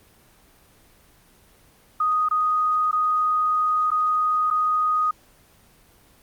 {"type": "tone with dropouts", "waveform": "sine", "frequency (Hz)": 1244.5, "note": "D#6", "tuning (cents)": 0, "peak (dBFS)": -18, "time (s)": [2, 5.11], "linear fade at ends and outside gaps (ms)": 5, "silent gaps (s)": [[2.287, 2.31], [2.913, 2.928], [3.905, 3.915], [4.503, 4.509]], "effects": ["pink hiss -55 dBFS RMS until 6.22 s", "Opus 24 kbps"]}